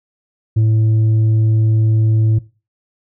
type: tone with tanh clipping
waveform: sine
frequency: 110 Hz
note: A2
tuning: in tune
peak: -11 dBFS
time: 0.56-2.39 s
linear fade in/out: 10 ms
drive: 4 dB
effects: noise-tail reverb RT60 0.3 s tail -18 dB re dry